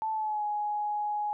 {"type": "tone with pitch glide", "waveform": "sine", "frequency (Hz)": [878, 835.5], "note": ["A5", "G#5"], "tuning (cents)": [-4, 10], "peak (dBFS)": -28, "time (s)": [0.02, 1.33], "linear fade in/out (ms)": 0, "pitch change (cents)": -86, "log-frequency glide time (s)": [0.12, 0.44], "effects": []}